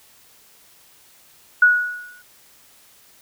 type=tone with exponential decay; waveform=sine; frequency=1462 Hz; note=F#6; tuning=21 cents flat; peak=-7 dBFS; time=1.62-2.22 s; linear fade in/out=5 ms; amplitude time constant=130 ms; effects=white hiss -52 dBFS RMS until 3.21 s